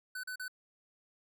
square tone bursts, 1504 Hz, F#6, 28 cents sharp, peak -39 dBFS, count 3, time 0.15-0.481 s, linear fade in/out 5 ms, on 85 ms, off 38 ms, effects none

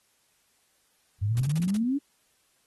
sine exponential sweep, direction up, 95.5 to 293.7 Hz, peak -23 dBFS, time 1.21-1.99 s, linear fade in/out 20 ms
white noise bursts, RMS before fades -40 dBFS, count 7, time 1.37-1.767 s, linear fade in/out 0 ms, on 25 ms, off 37 ms
effects white hiss -68 dBFS RMS until 2.66 s + AAC 32 kbps

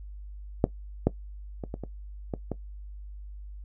clicks, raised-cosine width 2 ms, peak -6 / -7 / -20 / -20 / -21 / -16 / -16 dBFS, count 7, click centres 0.641 / 1.07 / 1.638 / 1.741 / 1.837 / 2.338 / 2.517 s, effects noise-tail reverb RT60 0.1 s tail -17 dB re dry + added 50 Hz sine -39 dBFS peak until 3.64 s

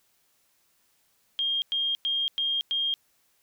sine tone bursts, 3221 Hz, G7, 46 cents sharp, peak -24 dBFS, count 5, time 1.39-2.94 s, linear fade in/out 0 ms, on 230 ms, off 100 ms, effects white hiss -68 dBFS RMS until 3.42 s

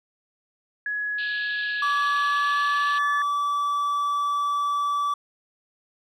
sine tone with pitch glide, 1682 to 1729.3 Hz, G#6 to A6, +22 to -30 cents, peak -25 dBFS, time 0.86-3.22 s, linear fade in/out 2 ms, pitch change +48 cents, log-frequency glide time 1.92-3 s
white band-pass noise, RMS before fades -37 dBFS, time 1.18-2.99 s, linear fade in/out 10 ms, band 2500 to 4300 Hz, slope 96 dB/octave
triangle tone, 1155 Hz, D6, 29 cents flat, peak -20 dBFS, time 1.82-5.14 s, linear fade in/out 5 ms
effects none

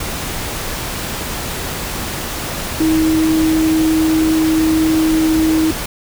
sine tone in noise, 317.6 Hz, D#4, 36 cents sharp, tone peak -11 dBFS, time 2.8-5.71 s, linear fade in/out 5 ms, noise pink, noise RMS -23 dBFS, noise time 0-5.86 s, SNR +9 dB, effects none

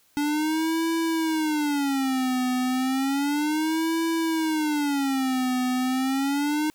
square tone with vibrato, 288.3 Hz, D4, 32 cents flat, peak -23 dBFS, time 0.17-6.7 s, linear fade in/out 0 ms, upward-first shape sine, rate 0.32 Hz, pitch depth 230 cents each way, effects white hiss -62 dBFS RMS until 6.74 s

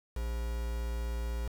triangle tone with quantisation, 58 Hz, A#1, 8 cents flat, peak -30 dBFS, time 0.16-1.48 s, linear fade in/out 5 ms, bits 7, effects none

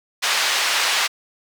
white band-pass noise, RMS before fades -20 dBFS, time 0.22-1.08 s, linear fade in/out 20 ms, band 820 to 4300 Hz, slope 12 dB/octave, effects none

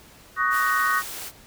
sine chord, D# minor seventh, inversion third, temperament just, 1120.1 / 1244.5 / 1493.4 / 1866.8 Hz, C#6 / D#6 / F#6 / A#6, +18 / 0 / +16 / +2 cents, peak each -25 dBFS, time 0.36-1.03 s, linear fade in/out 50 ms
white high-pass noise, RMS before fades -35 dBFS, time 0.5-1.32 s, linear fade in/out 50 ms, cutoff 270 Hz, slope 96 dB/octave
effects pink hiss -50 dBFS RMS until 1.46 s

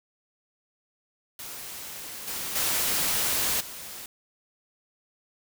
white noise with level steps, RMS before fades -39 / -33 / -26 / -40 dBFS, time 1.39-4.06 s, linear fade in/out 2 ms, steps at 2.27 / 2.55 / 3.6 s, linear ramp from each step 10 ms, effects none

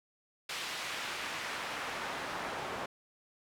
pink noise with band-pass filter sweep, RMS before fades -39 dBFS, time 0.49-2.86 s, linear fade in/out 5 ms, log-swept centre 2900 to 860 Hz, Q 0.76, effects none

